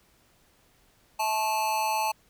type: tone with amplitude modulation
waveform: square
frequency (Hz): 871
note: A5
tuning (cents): -18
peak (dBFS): -22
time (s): 1.19-2.12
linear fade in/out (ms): 10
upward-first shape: sine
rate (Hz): 221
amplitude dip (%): 75
effects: pink hiss -63 dBFS RMS until 2.29 s